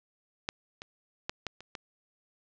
clicks, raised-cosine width 0.2 ms, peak -13 / -24 / -14 / -16 / -29 / -21 dBFS, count 6, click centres 0.489 / 0.819 / 1.295 / 1.467 / 1.606 / 1.752 s, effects low-pass 6000 Hz 12 dB/octave

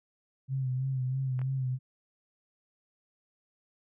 sine tone with vibrato, 130.81 Hz, C3, in tune, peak -28 dBFS, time 0.48-1.79 s, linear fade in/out 50 ms, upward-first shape sine, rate 3.1 Hz, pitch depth 48 cents each way
clicks, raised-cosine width 0.5 ms, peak -32 dBFS, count 2, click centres 1.392 / 1.416 s
effects none

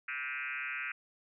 sine tone with frequency modulation, 1975.5 Hz, B6, in tune, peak -35 dBFS, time 0.08-0.92 s, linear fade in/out 5 ms, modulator 135 Hz, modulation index 4.6, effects none

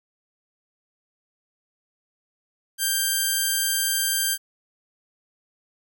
5% pulse tone, 1581 Hz, G6, 14 cents sharp, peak -10 dBFS, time 2.78-4.38 s, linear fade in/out 50 ms, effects none

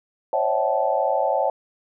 sine tone cluster, 534 / 574 / 654 / 757 / 869 Hz, C5 / D5 / E5 / F#5 / A5, +35 / -40 / -14 / +39 / -22 cents, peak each -25 dBFS, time 0.33-1.5 s, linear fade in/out 2 ms, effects none

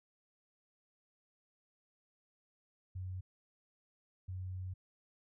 sine tone bursts at uneven times, 92.5 Hz, F#2, in tune, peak -39 dBFS, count 2, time 2.95-3.21 / 4.28-4.74 s, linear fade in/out 10 ms, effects none

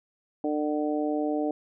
harmonic tone, 150 Hz, D3, 37 cents sharp, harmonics 2 / 3 / 4 / 5, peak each -27 / -32 / -32 / -34 dBFS, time 0.44-1.51 s, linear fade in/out 2 ms, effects none

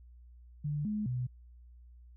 sine tone with pitch steps, 147.5 / 211.2 / 124.9 Hz, D3 / G#3 / B2, +8 / +29 / +20 cents, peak -31 dBFS, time 0.64-1.27 s, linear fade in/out 10 ms, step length 210 ms, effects added 60 Hz sine -52 dBFS peak until 2.16 s

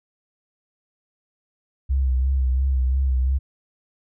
sine tone with vibrato, 65.41 Hz, C2, in tune, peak -17 dBFS, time 1.89-3.39 s, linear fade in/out 20 ms, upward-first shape sine, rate 2.9 Hz, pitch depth 52 cents each way, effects none

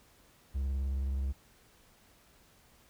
triangle tone with vibrato, 67.5 Hz, C#2, 45 cents flat, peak -28 dBFS, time 0.54-1.33 s, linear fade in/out 20 ms, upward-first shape triangle, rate 19 Hz, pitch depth 70 cents each way, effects pink hiss -63 dBFS RMS until 2.89 s

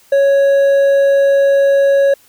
triangle tone with hard clipping, 554.4 Hz, C#5, in tune, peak -9 dBFS, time 0.12-2.14 s, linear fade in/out 5 ms, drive 7 dB, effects white hiss -49 dBFS RMS until 2.28 s

